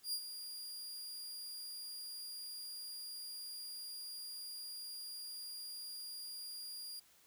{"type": "tone with ADSR envelope", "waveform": "sawtooth", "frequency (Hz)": 4821, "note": "D8", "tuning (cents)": 45, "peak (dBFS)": -32, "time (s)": [0.03, 7], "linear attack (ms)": 100, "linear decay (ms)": 68, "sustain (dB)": -10, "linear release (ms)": 10, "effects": ["white hiss -67 dBFS RMS until 7.26 s"]}